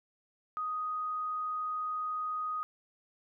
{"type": "tone", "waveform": "sine", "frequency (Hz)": 1247, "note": "D#6", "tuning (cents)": 3, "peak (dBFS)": -32, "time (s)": [0.57, 2.63], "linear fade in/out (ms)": 0, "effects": []}